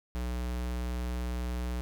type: tone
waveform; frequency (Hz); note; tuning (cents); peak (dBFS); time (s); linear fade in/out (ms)
square; 61; B1; -21; -32; 0.15-1.81; 0
effects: none